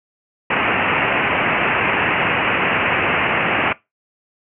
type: low-pass noise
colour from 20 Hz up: white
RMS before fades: -18 dBFS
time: 0.5-3.73 s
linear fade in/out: 5 ms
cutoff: 2800 Hz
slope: 96 dB/octave
effects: noise-tail reverb RT60 0.2 s tail -20 dB re dry + high-pass 100 Hz 12 dB/octave